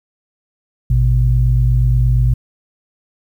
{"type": "tone pair together", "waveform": "sine", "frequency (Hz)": [55, 123.47], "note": ["A1", "B2"], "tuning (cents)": [0, 0], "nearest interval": "octave + major second", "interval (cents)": 1400, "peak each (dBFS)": -12, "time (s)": [0.9, 2.34], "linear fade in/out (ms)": 5, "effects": ["tanh soft clip ceiling -2 dBFS", "8-bit"]}